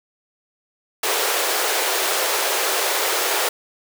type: high-pass noise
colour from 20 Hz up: pink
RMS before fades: -21 dBFS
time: 1.03-3.49 s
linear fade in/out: 5 ms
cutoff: 380 Hz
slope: 48 dB/octave
effects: none